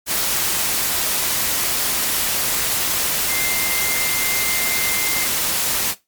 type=tone in noise; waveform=sine; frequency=2093 Hz; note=C7; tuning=in tune; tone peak=-24 dBFS; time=3.27-5.28 s; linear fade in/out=50 ms; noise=white; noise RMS=-20 dBFS; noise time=0.06-5.95 s; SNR=-7 dB; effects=noise-tail reverb RT60 0.2 s tail -17 dB re dry + MP3 96 kbps